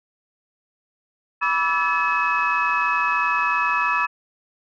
sine tone cluster, 982 / 1152 / 1315 / 1715 / 2569 Hz, B5 / D6 / E6 / A6 / E7, -10 / -34 / -5 / -45 / -45 cents, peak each -24 dBFS, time 1.41-4.07 s, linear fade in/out 20 ms, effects tanh soft clip ceiling -10 dBFS

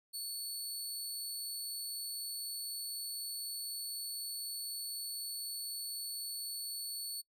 20% pulse tone, 4436 Hz, C#8, in tune, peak -33 dBFS, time 0.13-7.22 s, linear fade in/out 20 ms, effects noise-tail reverb RT60 0.1 s tail -24 dB re dry

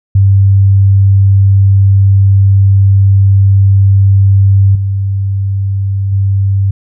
sine tone with level steps, 98 Hz, G2, in tune, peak -3 / -10 / -7 dBFS, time 0.15-6.71 s, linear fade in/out 5 ms, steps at 4.75 / 6.12 s, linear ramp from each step 5 ms, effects none

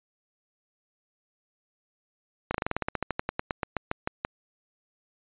slowing click train, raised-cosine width 0.5 ms, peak -12 dBFS, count 21, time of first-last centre 2.51-4.249 s, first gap 34 ms, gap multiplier 1.09, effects resampled to 8000 Hz

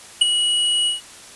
square tone with ADSR envelope, 2918 Hz, F#7, 25 cents flat, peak -8 dBFS, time 0.21-1.01 s, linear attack 8 ms, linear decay 15 ms, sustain -9 dB, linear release 140 ms, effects white hiss -41 dBFS RMS until 1.35 s + resampled to 24000 Hz

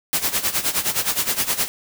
white noise with tremolo, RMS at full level -19 dBFS, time 0.13-1.68 s, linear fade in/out 0 ms, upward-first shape sine, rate 9.6 Hz, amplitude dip 80%, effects none

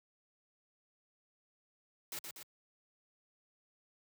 white noise with echo, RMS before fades -42 dBFS, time 2.12-2.19 s, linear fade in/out 2 ms, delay 120 ms, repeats 2, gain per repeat -4 dB, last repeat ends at 2.43 s, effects high-pass 100 Hz 12 dB/octave

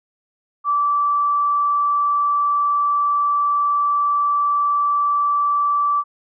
sine tone, 1161 Hz, D6, 20 cents flat, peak -15 dBFS, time 0.64-6.04 s, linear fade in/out 50 ms, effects none

